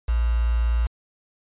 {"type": "tone with quantisation", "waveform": "sine", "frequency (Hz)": 58, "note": "A#1", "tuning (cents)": -8, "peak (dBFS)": -18, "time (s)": [0.08, 0.87], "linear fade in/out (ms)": 10, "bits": 6, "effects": ["resampled to 8000 Hz"]}